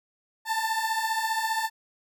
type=beating tone pair; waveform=30% pulse; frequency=880 / 895 Hz; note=A5 / A5; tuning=0 / +29 cents; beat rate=15 Hz; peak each=-27 / -25 dBFS; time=0.45-1.7 s; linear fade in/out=50 ms; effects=none